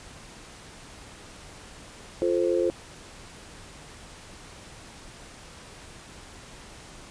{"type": "chord", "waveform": "sine", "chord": "F major", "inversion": "none", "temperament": "just", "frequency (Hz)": [349.2, 436.5, 523.8], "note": ["F4", "A4", "C5"], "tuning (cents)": [0, -14, 2], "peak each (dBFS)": [-24, -28, -26], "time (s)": [2.22, 2.7], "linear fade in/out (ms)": 0, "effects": ["pink hiss -46 dBFS RMS until 7.1 s", "resampled to 22050 Hz"]}